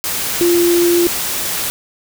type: tone in noise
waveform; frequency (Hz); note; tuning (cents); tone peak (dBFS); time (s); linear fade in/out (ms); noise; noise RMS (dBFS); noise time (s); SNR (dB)
sine; 346.3; F4; -15; -10; 0.41-1.07; 0; white; -20; 0.04-1.7; +7
effects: none